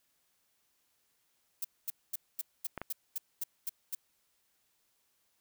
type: noise bursts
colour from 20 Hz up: violet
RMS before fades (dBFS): -35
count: 10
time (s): 1.62-3.95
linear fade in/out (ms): 5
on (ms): 26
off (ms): 230
type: clicks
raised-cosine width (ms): 0.5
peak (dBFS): -23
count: 2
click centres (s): 2.777 / 2.816
effects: white hiss -75 dBFS RMS until 5.4 s